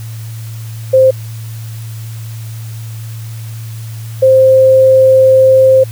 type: tone pair in turn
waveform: sine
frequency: 523.3 / 525.1 Hz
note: C5 / C5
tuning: 0 / +6 cents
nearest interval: unison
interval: 6 cents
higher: second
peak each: -3 dBFS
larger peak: neither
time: 0.93-1.11 / 4.22-5.84 s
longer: second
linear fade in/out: 10 ms
effects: added 112 Hz sine -22 dBFS peak until 5.91 s + white hiss -37 dBFS RMS until 5.91 s